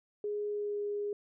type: tone with pitch glide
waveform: sine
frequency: 415.3 to 411.2 Hz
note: G#4 to G#4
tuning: 0 to -17 cents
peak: -32 dBFS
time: 0.24-1.13 s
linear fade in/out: 2 ms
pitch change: -17 cents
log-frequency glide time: 0.49-0.81 s
effects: none